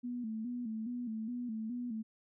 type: tone with vibrato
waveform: sine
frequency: 231.9 Hz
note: A#3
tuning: 9 cents flat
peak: -36 dBFS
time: 0.03-2.03 s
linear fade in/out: 20 ms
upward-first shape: square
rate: 2.4 Hz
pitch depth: 90 cents each way
effects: none